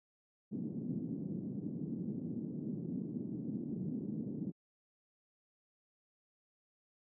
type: band-pass noise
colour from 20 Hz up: pink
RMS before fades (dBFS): -40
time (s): 0.51-4.52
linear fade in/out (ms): 20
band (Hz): 160 to 280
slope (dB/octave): 24
effects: high-pass 100 Hz 12 dB/octave